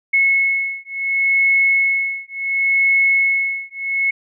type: beating tone pair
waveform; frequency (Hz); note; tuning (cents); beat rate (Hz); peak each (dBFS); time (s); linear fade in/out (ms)
sine; 2188 / 2188.7; C#7 / C#7; -23 / -23; 0.7; -17; 0.13-4.11; 10
effects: none